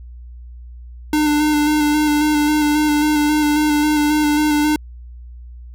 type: tone with vibrato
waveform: square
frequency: 299.7 Hz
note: D4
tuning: 35 cents sharp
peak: -14 dBFS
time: 1.13-4.76 s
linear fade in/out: 2 ms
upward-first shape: square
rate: 3.7 Hz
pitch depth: 19 cents each way
effects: added 60 Hz sine -33 dBFS peak until 5.74 s